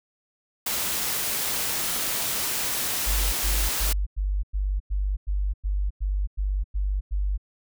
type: noise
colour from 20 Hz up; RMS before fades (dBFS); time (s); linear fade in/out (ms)
white; -27; 0.66-3.93; 5
type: tone bursts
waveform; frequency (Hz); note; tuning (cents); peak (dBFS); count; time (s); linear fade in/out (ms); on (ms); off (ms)
sine; 48.97; G1; -1; -22; 12; 3.06-7.378; 20; 270; 98
effects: none